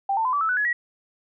sine tone with pitch steps, 788 / 894.8 / 1016 / 1153.7 / 1310 / 1487.5 / 1689.1 / 1918 Hz, G5 / A5 / B5 / D6 / E6 / F#6 / G#6 / A#6, +9 / +29 / +49 / -31 / -11 / +9 / +29 / +49 cents, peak -20 dBFS, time 0.09-0.73 s, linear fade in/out 5 ms, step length 80 ms, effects none

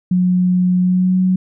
sine tone with pitch glide, 181.3 to 185.11 Hz, F#3 to F#3, -35 to +1 cents, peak -11 dBFS, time 0.11-1.36 s, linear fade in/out 5 ms, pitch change +36 cents, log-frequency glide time 0.8-1.18 s, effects none

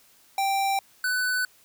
square tone pair in turn, 784 / 1498.1 Hz, G5 / F#6, 0 / +21 cents, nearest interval major seventh, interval 1121 cents, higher second, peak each -23 / -24 dBFS, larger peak first, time 0.38-0.79 / 1.04-1.45 s, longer neither, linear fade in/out 2 ms, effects white hiss -58 dBFS RMS until 1.64 s

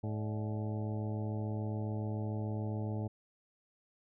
harmonic tone with a mistuned harmonic, 107 Hz, A2, 48 cents flat, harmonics 1 / 2 / 3 / 4 / 5 / 6 / 7 / 8, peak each -35 / -41 / -45 / -47 / -49 / -51 / -52 / -53 dBFS, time 0.03-3.08 s, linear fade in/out 10 ms, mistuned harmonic 5, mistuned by +100 cents, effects none

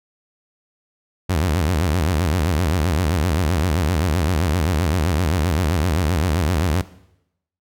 sawtooth tone with vibrato, 83 Hz, E2, 12 cents sharp, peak -13 dBFS, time 1.29-6.82 s, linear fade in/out 10 ms, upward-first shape sine, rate 7.7 Hz, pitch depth 230 cents each way, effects noise-tail reverb RT60 0.8 s tail -17 dB re dry

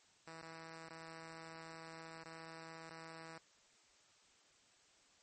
5% pulse tone with dropouts, 162.9 Hz, E3, 20 cents flat, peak -39 dBFS, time 0.27-3.38 s, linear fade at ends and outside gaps 2 ms, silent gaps 0.417-0.428 / 0.886-0.905 / 2.236-2.255 / 2.897-2.907 s, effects white hiss -69 dBFS RMS until 5.22 s + MP3 32 kbps

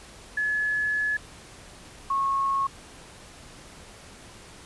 sine tone pair in turn, 1707 / 1093.8 Hz, G#6 / C#6, +47 / -23 cents, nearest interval minor sixth, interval 770 cents, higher first, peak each -23 / -22 dBFS, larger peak second, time 0.37-1.17 / 2.1-2.67 s, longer first, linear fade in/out 5 ms, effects pink hiss -47 dBFS RMS until 4.65 s + resampled to 24000 Hz

